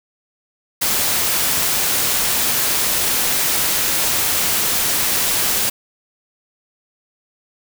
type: noise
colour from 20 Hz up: white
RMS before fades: -18 dBFS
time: 0.81-5.7 s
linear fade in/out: 10 ms
effects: none